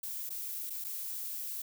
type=noise with dropouts; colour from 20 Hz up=violet; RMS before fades=-39 dBFS; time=0.03-1.62 s; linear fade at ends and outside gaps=5 ms; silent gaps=0.294-0.302 / 0.698-0.703 / 0.842-0.846 s; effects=none